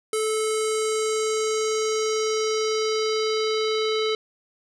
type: tone with low-pass filter sweep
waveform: square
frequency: 435.5 Hz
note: A4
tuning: 18 cents flat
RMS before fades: -24 dBFS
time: 0.13-4.15 s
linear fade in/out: 2 ms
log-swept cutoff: 9500 to 3900 Hz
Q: 3.4
effects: none